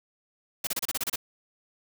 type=noise bursts; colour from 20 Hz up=white; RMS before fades=-29 dBFS; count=9; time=0.64-1.159 s; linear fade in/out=5 ms; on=31 ms; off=30 ms; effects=none